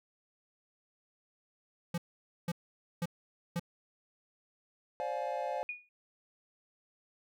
square tone bursts, 171.7 Hz, F3, 29 cents flat, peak -32 dBFS, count 4, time 1.94-3.596 s, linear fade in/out 5 ms, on 39 ms, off 500 ms
triangle chord, D half-diminished seventh, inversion third, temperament just, 528.6 / 587.3 / 704.8 / 845.8 Hz, C5 / D5 / F5 / Ab5, +18 / 0 / +16 / +31 cents, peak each -37 dBFS, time 5-5.63 s, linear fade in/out 0 ms
sine tone with exponential decay, 2453 Hz, D#7, 25 cents flat, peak -33 dBFS, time 5.69-5.89 s, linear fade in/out 2 ms, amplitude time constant 43 ms
effects none

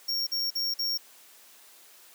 square tone bursts, 5530 Hz, F8, 18 cents flat, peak -27 dBFS, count 4, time 0.08-0.978 s, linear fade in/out 10 ms, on 190 ms, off 46 ms, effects white hiss -54 dBFS RMS until 2.14 s + high-pass 300 Hz 12 dB/octave

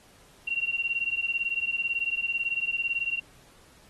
sine beating tone pair, 2745 / 2763 Hz, F7 / F7, -31 / -19 cents, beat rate 18 Hz, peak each -29 dBFS, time 0.47-3.2 s, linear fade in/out 10 ms, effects pink hiss -57 dBFS RMS until 3.89 s + AAC 32 kbps

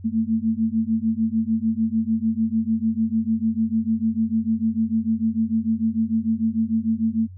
sine beating tone pair, 220 / 226.7 Hz, A3 / A#3, 0 / -48 cents, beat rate 6.7 Hz, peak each -22 dBFS, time 0.04-7.28 s, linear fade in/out 20 ms, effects added 92 Hz sine -37 dBFS peak until 7.37 s

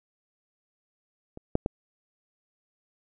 clicks, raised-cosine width 2 ms, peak -27 / -9 / -13 dBFS, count 3, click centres 1.374 / 1.554 / 1.661 s, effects none

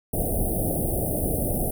pink band-stop noise, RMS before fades -25 dBFS, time 0.13-1.71 s, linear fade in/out 5 ms, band 750 to 9100 Hz, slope 96 dB/octave, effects none

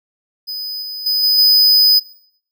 square tone with level steps, 5000 Hz, D#8, 8 cents sharp, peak -23 / -25 / -14 / -11 / -8 dBFS, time 0.47-2 s, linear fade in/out 20 ms, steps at 0.82 / 1.06 / 1.23 / 1.38 s, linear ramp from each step 5 ms, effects noise-tail reverb RT60 0.6 s tail -18 dB re dry

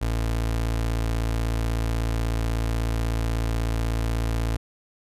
30% pulse tone, 56.3 Hz, A1, 40 cents sharp, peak -20 dBFS, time 0.01-4.57 s, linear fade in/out 10 ms, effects resampled to 32000 Hz

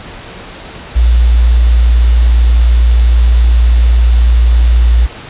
sine tone with quantisation, 58.6 Hz, A#1, 10 cents sharp, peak -4 dBFS, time 0.95-5.07 s, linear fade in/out 20 ms, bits 5, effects pink hiss -29 dBFS RMS until 5.29 s + resampled to 8000 Hz

